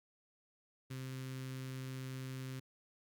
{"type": "tone with notch filter", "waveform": "sawtooth", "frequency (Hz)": 130.81, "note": "C3", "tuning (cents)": 0, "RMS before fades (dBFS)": -44, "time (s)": [0.9, 2.6], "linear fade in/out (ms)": 10, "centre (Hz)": 730, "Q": 0.68, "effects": ["Opus 48 kbps"]}